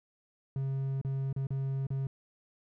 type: tone with dropouts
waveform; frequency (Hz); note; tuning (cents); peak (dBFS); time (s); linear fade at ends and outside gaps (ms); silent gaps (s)
triangle; 135.2; C#3; -43; -28; 0.56-2.07; 2; 1.014-1.048 / 1.328-1.363 / 1.469-1.505 / 1.868-1.904
effects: none